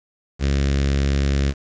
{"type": "tone with notch filter", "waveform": "sawtooth", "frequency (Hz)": 69.3, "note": "C#2", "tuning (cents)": 0, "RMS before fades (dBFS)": -19, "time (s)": [0.39, 1.54], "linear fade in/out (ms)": 50, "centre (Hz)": 890, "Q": 0.84, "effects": ["resampled to 16000 Hz", "7-bit"]}